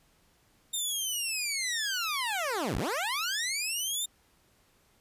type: linear two-way sweep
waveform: 15% pulse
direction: down then up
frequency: 3674 to 40.89 to 3674 Hz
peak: -23 dBFS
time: 0.73-4.06 s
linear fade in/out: 10 ms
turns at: 2.77 s
effects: pink hiss -66 dBFS RMS until 5 s + resampled to 32000 Hz